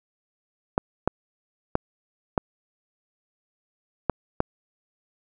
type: clicks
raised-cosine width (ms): 1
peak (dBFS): -6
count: 6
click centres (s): 0.779 / 1.076 / 1.754 / 2.378 / 4.097 / 4.404
effects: none